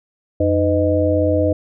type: tone cluster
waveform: sine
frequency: 89.4 / 307.3 / 504 / 621 Hz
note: F2 / D#4 / B4 / D#5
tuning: +41 / -21 / +35 / -3 cents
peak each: -19 dBFS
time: 0.4-1.53 s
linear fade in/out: 5 ms
effects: none